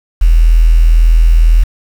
sine tone with quantisation, 40.97 Hz, E1, 10 cents flat, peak -3 dBFS, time 0.21-1.64 s, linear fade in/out 10 ms, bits 5, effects none

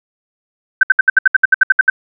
sine tone bursts, 1542 Hz, G6, 29 cents flat, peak -3 dBFS, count 13, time 0.81-1.9 s, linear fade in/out 5 ms, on 22 ms, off 67 ms, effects none

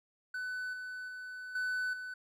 triangle tone with level steps, 1500 Hz, F#6, 23 cents sharp, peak -34 / -38 / -40 / -30 / -38 dBFS, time 0.34-2.14 s, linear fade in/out 5 ms, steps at 0.73 / 1.08 / 1.55 / 1.93 s, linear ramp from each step 5 ms, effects none

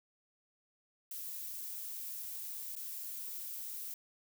violet noise with dropouts, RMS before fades -43 dBFS, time 1.11-3.94 s, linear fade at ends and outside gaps 2 ms, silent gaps 2.754-2.763 s, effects none

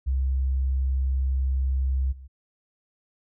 sine tone with level steps, 66 Hz, C2, 16 cents sharp, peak -21 / -40 dBFS, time 0.06-2.28 s, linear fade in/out 20 ms, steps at 2.11 s, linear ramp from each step 20 ms, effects none

